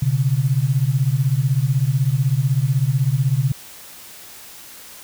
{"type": "beating tone pair", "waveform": "sine", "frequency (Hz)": [125.4, 141.4], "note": ["B2", "C#3"], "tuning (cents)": [27, 35], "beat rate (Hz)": 16, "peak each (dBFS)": -18, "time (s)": [0.02, 3.52], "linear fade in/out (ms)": 5, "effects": ["white hiss -40 dBFS RMS until 5.03 s"]}